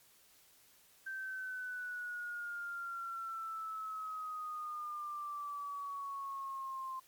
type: exponential sweep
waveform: sine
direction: down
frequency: 1562 to 1046.5 Hz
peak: -39 dBFS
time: 1.06-7 s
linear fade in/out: 10 ms
effects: white hiss -65 dBFS RMS until 7.07 s + MP3 96 kbps